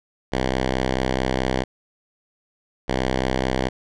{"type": "tone pair in turn", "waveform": "5% pulse", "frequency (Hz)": [64.6, 64.6], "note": ["C2", "C2"], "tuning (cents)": [-21, -21], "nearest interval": "unison", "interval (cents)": 0, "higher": "neither", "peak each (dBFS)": -9, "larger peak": "neither", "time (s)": [[0.32, 1.64], [2.88, 3.69]], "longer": "first", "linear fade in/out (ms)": 10, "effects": ["low-pass 5000 Hz 12 dB/octave"]}